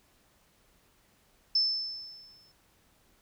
sine tone with exponential decay, 5274 Hz, E8, in tune, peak -21 dBFS, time 1.55-2.52 s, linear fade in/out 5 ms, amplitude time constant 210 ms, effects pink hiss -66 dBFS RMS until 3.21 s

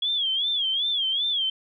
sine tone with vibrato, 3322 Hz, G#7, in tune, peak -22 dBFS, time 0.02-1.5 s, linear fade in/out 5 ms, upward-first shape sine, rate 2.6 Hz, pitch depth 130 cents each way, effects none

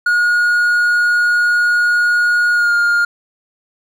triangle tone with pitch glide, 1441 to 1413 Hz, F#6 to F6, -46 to +20 cents, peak -9 dBFS, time 0.06-3.05 s, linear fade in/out 5 ms, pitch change -34 cents, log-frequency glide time 2.53-2.73 s, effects none

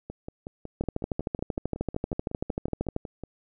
two click trains, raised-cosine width 2 ms, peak -14 / -23 dBFS, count 29 / 18, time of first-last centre 0.81-2.964 / 0.1-3.237 s, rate 13 / 5.42 Hz, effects none

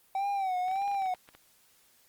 triangle tone with vibrato, 765 Hz, G5, 42 cents flat, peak -26 dBFS, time 0.15-1.14 s, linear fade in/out 2 ms, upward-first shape sine, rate 1.7 Hz, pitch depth 92 cents each way
clicks, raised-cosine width 0.3 ms, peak -34 dBFS, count 12, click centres 0.683 / 0.714 / 0.758 / 0.819 / 0.878 / 0.915 / 0.946 / 1.021 / 1.059 / 1.147 / 1.289 / 1.35 s
effects white hiss -64 dBFS RMS until 2.08 s + Opus 32 kbps

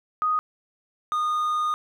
sine / triangle tone pair in turn, 1244.5 / 1227.4 Hz, D#6 / D#6, 0 / -24 cents, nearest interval unison, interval 24 cents, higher first, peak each -20 dBFS, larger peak neither, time 0.22-0.39 / 1.12-1.74 s, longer second, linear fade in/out 0 ms, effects none

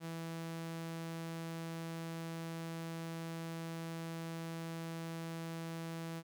sawtooth tone, 164.81 Hz, E3, in tune, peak -37 dBFS, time 0-6.23 s, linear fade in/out 50 ms, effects none

